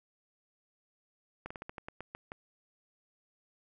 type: slowing click train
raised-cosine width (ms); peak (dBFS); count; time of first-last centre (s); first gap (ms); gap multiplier
0.5; -26; 10; 1.46-2.319; 45; 1.18
effects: none